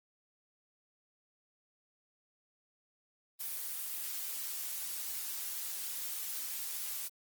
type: noise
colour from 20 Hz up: blue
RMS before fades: -39 dBFS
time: 3.39-7.09 s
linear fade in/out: 20 ms
effects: Opus 24 kbps